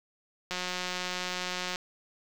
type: click train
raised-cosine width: 0.2 ms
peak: -16 dBFS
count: 227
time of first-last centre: 0.51-1.759 s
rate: 181 Hz
effects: 7-bit